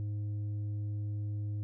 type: tone with tanh clipping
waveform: sine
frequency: 103.83 Hz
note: G#2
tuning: in tune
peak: -34 dBFS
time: 0-1.63 s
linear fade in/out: 0 ms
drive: 5 dB
effects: none